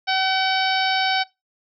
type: harmonic tone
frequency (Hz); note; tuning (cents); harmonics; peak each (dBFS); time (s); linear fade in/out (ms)
760; F#5; +46; 1 / 2 / 3 / 4 / 5 / 6 / 7; -22 / -25 / -27 / -28 / -29 / -30 / -30; 0.07-1.24; 20
effects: noise-tail reverb RT60 0.2 s tail -19 dB re dry